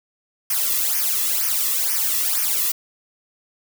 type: noise with flanger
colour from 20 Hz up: blue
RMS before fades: -21 dBFS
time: 0.5-2.72 s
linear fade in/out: 5 ms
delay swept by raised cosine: 0.25 to 1.35 ms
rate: 2.1 Hz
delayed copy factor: -0.9
effects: none